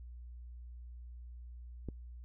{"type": "click", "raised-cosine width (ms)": 3, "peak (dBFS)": -27, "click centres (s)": 1.887, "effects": ["noise-tail reverb RT60 0.1 s tail -26 dB re dry", "added 60 Hz sine -46 dBFS peak until 2.24 s"]}